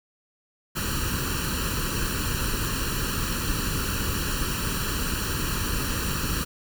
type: noise with comb filter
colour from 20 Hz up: pink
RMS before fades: -27 dBFS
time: 0.75-6.45 s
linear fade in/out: 20 ms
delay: 0.7 ms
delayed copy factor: +0.85
effects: none